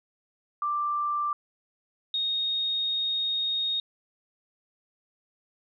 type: tone pair in turn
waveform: sine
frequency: 1179 / 3722 Hz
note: D6 / A#7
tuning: +6 / -3 cents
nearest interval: octave + minor sixth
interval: 1991 cents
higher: second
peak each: -25 dBFS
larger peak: neither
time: 0.62-1.33 / 2.14-3.8 s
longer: second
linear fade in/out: 2 ms
effects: none